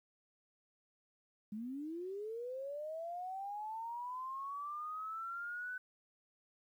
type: linear sweep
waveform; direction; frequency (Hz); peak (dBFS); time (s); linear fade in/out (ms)
sine; up; 202.8 to 1511; -40; 1.52-5.78; 5
effects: 12-bit